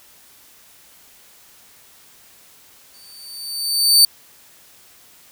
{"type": "tone with exponential growth", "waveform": "sawtooth", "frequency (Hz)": 4571, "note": "D8", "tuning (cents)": -48, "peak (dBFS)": -4, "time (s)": [2.94, 4.05], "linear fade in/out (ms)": 2, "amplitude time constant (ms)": 240, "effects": ["white hiss -49 dBFS RMS until 5.31 s"]}